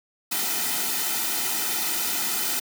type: noise with comb filter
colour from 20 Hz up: white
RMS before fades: -26 dBFS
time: 0.31-2.6 s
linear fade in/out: 10 ms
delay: 1.8 ms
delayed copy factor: -0.7
effects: high-pass 200 Hz 12 dB/octave